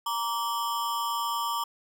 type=ring-modulated tone; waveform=square; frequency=1046.5 Hz; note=C6; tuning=in tune; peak=-25 dBFS; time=0.06-1.64 s; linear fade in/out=5 ms; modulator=114 Hz; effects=none